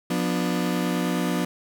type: chord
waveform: 35% pulse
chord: B diminished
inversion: second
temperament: just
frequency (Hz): 177.8 / 246.9 / 296.3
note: F3 / B3 / D4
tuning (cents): +31 / 0 / +15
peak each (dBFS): -24 / -26 / -27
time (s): 0.1-1.45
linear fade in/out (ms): 5
effects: none